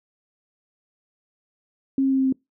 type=tone with pitch steps; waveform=sine; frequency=270 / 268.3 / 266.6 / 264.9 / 263.2 Hz; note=C#4 / C4 / C4 / C4 / C4; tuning=-45 / +44 / +33 / +22 / +10 cents; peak=-17 dBFS; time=1.98-2.325 s; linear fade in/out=2 ms; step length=69 ms; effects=noise-tail reverb RT60 0.2 s tail -26 dB re dry

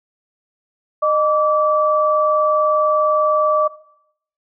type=tone pair together; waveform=sine; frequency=613.4 / 1158 Hz; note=D#5 / D6; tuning=-25 / -25 cents; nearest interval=major seventh; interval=1100 cents; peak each=-16 dBFS; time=1.02-3.68 s; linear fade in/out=10 ms; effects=noise-tail reverb RT60 0.7 s tail -17 dB re dry

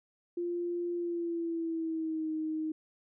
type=tone with pitch glide; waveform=sine; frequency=347.8 to 313.5 Hz; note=F4 to D#4; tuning=-7 to +13 cents; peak=-31 dBFS; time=0.37-2.72 s; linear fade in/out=5 ms; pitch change=-180 cents; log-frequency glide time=0.95-2.31 s; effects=none

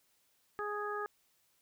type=harmonic tone; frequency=415.3 Hz; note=G#4; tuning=in tune; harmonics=1 / 2 / 3 / 4; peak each=-39 / -44 / -39 / -43 dBFS; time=0.59-1.06 s; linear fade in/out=0 ms; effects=white hiss -73 dBFS RMS until 1.61 s

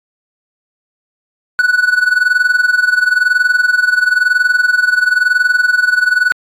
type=tone with amplitude modulation; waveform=triangle; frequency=1480 Hz; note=F#6; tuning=in tune; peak=-4 dBFS; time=1.59-6.32 s; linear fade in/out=0 ms; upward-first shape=sine; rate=21 Hz; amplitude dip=80%; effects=AAC 64 kbps

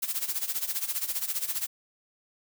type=noise with tremolo; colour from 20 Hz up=blue; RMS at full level=-28 dBFS; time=0.02-1.67 s; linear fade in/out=10 ms; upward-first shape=sine; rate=15 Hz; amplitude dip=80%; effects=none

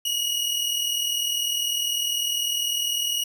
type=tone pair together; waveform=sawtooth; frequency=2876 / 2916 Hz; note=F#7 / F#7; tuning=-50 / -26 cents; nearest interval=unison; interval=24 cents; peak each=-23 dBFS; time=0.05-3.24 s; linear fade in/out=5 ms; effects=none

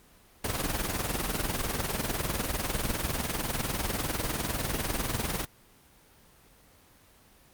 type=noise with tremolo; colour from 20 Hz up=pink; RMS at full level=-27 dBFS; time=0.44-5.45 s; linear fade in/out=5 ms; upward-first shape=triangle; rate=20 Hz; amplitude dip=75%; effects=pink hiss -58 dBFS RMS until 7.53 s + Opus 24 kbps

